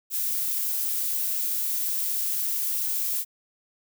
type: noise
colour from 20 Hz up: violet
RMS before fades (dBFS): -27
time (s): 0.1-3.25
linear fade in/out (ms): 50
effects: none